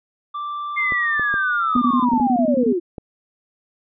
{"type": "tone with pitch glide", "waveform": "triangle", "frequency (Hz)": [1174.7, 1196.6], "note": ["D6", "D6"], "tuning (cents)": [0, 32], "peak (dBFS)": -23, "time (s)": [0.34, 2.05], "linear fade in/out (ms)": 10, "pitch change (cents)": 32, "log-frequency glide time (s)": [0.68, 1.66]}
{"type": "linear sweep", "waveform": "sine", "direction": "down", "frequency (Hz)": [2129, 329.6], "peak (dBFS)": -18, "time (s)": [0.76, 2.8], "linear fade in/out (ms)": 20}
{"type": "clicks", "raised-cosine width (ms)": 2, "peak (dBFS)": -18, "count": 7, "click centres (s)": [0.922, 1.196, 1.341, 1.763, 2.135, 2.199, 2.982]}
{"type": "tone bursts", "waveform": "sine", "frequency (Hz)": 246.9, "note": "B3", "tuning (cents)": 0, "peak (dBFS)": -15, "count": 11, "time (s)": [1.75, 2.728], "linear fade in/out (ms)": 5, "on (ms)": 68, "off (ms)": 23}
{"effects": ["resampled to 11025 Hz"]}